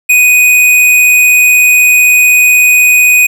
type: tone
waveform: square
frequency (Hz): 2489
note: D#7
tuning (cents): 0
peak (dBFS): -4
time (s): 0.09-3.27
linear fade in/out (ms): 10
effects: 7-bit